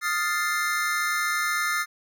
square chord, F dominant seventh, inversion third, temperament equal, 1244.5 / 1396.9 / 1760 / 2093 Hz, Eb6 / F6 / A6 / C7, 0 / 0 / 0 / 0 cents, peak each -30 dBFS, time 0.01-1.86 s, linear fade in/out 50 ms, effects none

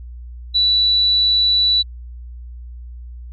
sine tone, 3951 Hz, B7, in tune, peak -12 dBFS, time 0.54-1.83 s, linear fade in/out 20 ms, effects added 60 Hz sine -31 dBFS peak until 3.32 s

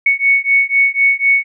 sine beating tone pair, 2217 / 2221 Hz, C#7 / C#7, 0 / +3 cents, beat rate 4 Hz, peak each -13 dBFS, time 0.06-1.44 s, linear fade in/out 5 ms, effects none

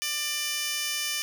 15% pulse tone with high-pass filter, 595 Hz, D5, 22 cents sharp, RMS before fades -30 dBFS, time 0.02-1.22 s, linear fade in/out 0 ms, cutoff 3500 Hz, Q 1.6, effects none

